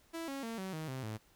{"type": "tone with pitch steps", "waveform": "sawtooth", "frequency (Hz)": [330, 274.3, 228, 189.54, 157.55, 130.96, 108.86], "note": ["E4", "C#4", "A#3", "F#3", "D#3", "C3", "A2"], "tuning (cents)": [2, -18, -38, 42, 22, 2, -18], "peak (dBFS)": -35, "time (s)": [0.13, 1.18], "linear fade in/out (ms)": 20, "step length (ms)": 150, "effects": ["pink hiss -67 dBFS RMS until 1.35 s"]}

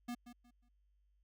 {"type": "tone with echo", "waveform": "square", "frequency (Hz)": 241.5, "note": "B3", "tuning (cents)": -39, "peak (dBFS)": -40, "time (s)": [0.08, 0.15], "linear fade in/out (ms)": 10, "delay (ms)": 180, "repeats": 3, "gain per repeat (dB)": -12, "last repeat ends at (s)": 0.69, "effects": ["added 50 Hz sine -70 dBFS peak until 1.23 s"]}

